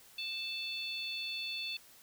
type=harmonic tone; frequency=880 Hz; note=A5; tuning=in tune; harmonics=3 / 4 / 5; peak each=-40 / -41 / -42 dBFS; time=0.18-1.77 s; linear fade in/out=5 ms; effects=white hiss -59 dBFS RMS until 2.02 s